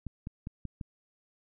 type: clicks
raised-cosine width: 5 ms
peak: -25 dBFS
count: 5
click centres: 0.067 / 0.271 / 0.471 / 0.653 / 0.812 s
effects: none